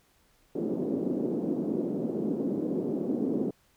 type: band-pass noise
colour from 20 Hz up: white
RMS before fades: -30 dBFS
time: 0.55-3.51 s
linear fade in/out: 5 ms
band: 200 to 370 Hz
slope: 24 dB/octave
effects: pink hiss -66 dBFS RMS until 3.76 s